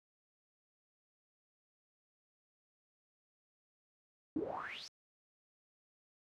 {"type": "noise with band-pass filter sweep", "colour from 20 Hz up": "brown", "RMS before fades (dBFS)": -42, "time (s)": [4.36, 4.88], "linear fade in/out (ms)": 2, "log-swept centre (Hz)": [280, 5800], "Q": 9.3, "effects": ["high-pass 80 Hz 12 dB/octave"]}